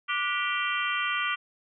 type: harmonic tone with a mistuned harmonic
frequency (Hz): 392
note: G4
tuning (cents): 0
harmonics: 3 / 4 / 5 / 6 / 7 / 8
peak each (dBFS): -31 / -32 / -33 / -34 / -34 / -35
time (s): 0.08-1.36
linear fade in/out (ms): 20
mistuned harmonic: 4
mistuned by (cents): -130
effects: none